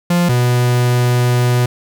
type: tone pair in turn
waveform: 45% pulse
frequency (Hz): 174.61 / 123.01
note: F3 / B2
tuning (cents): 0 / -6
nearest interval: tritone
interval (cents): 606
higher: first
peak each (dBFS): -11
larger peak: neither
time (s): 0.1-0.29 / 0.29-1.66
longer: second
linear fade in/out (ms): 5
effects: none